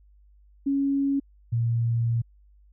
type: tone pair in turn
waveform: sine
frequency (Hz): 277.2 / 116.55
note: C#4 / A#2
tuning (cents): 0 / 0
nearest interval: octave + minor third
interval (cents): 1500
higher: first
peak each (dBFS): -21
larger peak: neither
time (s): 0.66-1.2 / 1.52-2.22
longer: second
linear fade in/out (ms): 10
effects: added 50 Hz sine -53 dBFS peak until 2.72 s